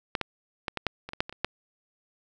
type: clicks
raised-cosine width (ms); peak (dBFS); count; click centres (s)
0.3; -10 / -12 / -13 / -14 / -9 / -22 / -20 / -8 / -21 / -27 / -9; 11; 0.152 / 0.213 / 0.682 / 0.773 / 0.867 / 1.09 / 1.134 / 1.205 / 1.295 / 1.326 / 1.446
effects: none